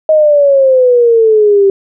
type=exponential sweep; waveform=sine; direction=down; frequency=631 to 388.8 Hz; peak=-4 dBFS; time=0.09-1.7 s; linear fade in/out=2 ms; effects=none